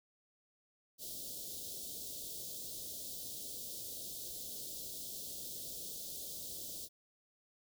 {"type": "band-stop noise", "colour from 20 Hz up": "white", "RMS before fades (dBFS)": -45, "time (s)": [0.98, 6.89], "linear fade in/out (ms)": 50, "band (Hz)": [640, 3400], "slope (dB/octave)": 48, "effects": []}